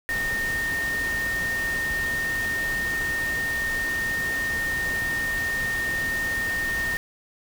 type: tone in noise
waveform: sine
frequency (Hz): 1833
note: A#6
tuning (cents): -30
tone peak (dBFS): -24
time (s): 0.09-6.97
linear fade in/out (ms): 0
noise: pink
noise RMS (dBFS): -34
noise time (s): 0.09-6.97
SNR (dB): +7
effects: none